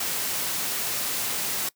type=noise; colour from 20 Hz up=white; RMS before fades=-28 dBFS; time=0-1.69 s; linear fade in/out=5 ms; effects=noise-tail reverb RT60 0.1 s tail -21 dB re dry + high-pass 100 Hz 12 dB/octave

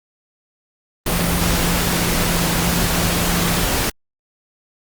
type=tone in noise; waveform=sine; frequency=172.6 Hz; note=F3; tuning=20 cents flat; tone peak=-22 dBFS; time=1.11-3.65 s; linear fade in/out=5 ms; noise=pink; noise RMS=-19 dBFS; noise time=1.06-3.9 s; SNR=-6 dB; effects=Opus 32 kbps

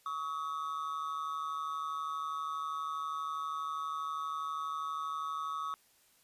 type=ring-modulated tone; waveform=triangle; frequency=1200 Hz; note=D6; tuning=37 cents sharp; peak=-30 dBFS; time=0.06-5.74 s; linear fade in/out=0 ms; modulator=76.2 Hz; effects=white hiss -67 dBFS RMS until 6.23 s + resampled to 32000 Hz

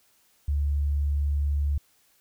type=tone; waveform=sine; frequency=72 Hz; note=D2; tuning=34 cents flat; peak=-22 dBFS; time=0.48-1.78 s; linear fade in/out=5 ms; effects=white hiss -64 dBFS RMS until 2.2 s

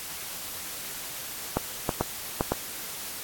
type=clicks; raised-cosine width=1 ms; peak=-9 dBFS; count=5; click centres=1.57 / 1.892 / 2.01 / 2.409 / 2.52 s; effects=white hiss -37 dBFS RMS until 3.23 s + AAC 64 kbps

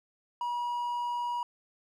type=tone; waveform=triangle; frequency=963 Hz; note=B5; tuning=44 cents flat; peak=-28 dBFS; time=0.41-1.43 s; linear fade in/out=2 ms; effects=none

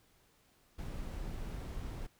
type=noise; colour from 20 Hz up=brown; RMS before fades=-41 dBFS; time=0.78-2.07 s; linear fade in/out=10 ms; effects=pink hiss -69 dBFS RMS until 2.19 s

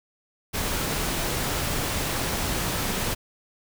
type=noise; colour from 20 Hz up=pink; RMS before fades=-27 dBFS; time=0.53-3.15 s; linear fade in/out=20 ms; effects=none

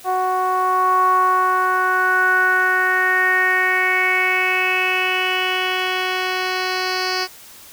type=tone with low-pass filter sweep; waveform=10% pulse; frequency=370.2 Hz; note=F#4; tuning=1 cent sharp; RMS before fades=-18 dBFS; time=0.04-7.28 s; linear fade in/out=50 ms; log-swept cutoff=880 to 4600 Hz; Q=5.7; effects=white hiss -42 dBFS RMS until 7.72 s

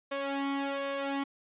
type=tone with flanger; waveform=sawtooth; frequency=277.2 Hz; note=C#4; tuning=in tune; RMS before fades=-33 dBFS; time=0.11-1.24 s; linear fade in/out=10 ms; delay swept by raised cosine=1.7 to 2.7 ms; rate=1.3 Hz; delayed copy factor=+0.7; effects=resampled to 8000 Hz

